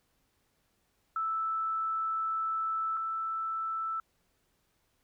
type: tone pair in turn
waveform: sine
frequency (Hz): 1317 / 1322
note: E6 / E6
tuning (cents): -2 / +5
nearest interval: unison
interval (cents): 7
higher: second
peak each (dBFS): -29 / -31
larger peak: first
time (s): 1.16-2.97 / 2.97-4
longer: first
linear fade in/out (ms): 2
effects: pink hiss -74 dBFS RMS until 5.03 s